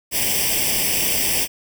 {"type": "noise with comb filter", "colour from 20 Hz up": "white", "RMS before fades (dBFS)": -20, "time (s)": [0.11, 1.48], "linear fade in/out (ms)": 50, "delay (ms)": 0.37, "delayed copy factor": 0.9, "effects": []}